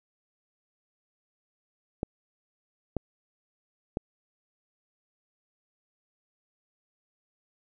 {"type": "clicks", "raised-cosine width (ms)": 2, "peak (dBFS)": -15, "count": 3, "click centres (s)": [2.031, 2.967, 3.971], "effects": []}